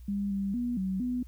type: tone with pitch steps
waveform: sine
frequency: 200.8 / 197 / 242.5 / 189.3 / 248.3 Hz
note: G3 / G3 / B3 / F#3 / B3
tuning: +42 / +9 / -31 / +40 / +9 cents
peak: -28 dBFS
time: 0.08-1.23 s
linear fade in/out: 5 ms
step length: 230 ms
effects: added 60 Hz sine -44 dBFS peak until 1.27 s + white hiss -67 dBFS RMS until 1.27 s